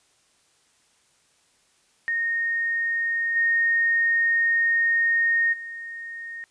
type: tone with level steps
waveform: sine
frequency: 1850 Hz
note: A#6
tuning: 14 cents flat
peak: -22 / -18 / -33 dBFS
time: 2.08-6.44 s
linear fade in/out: 0 ms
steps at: 3.35 / 5.52 s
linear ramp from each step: 20 ms
effects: white hiss -63 dBFS RMS until 6.5 s + resampled to 22050 Hz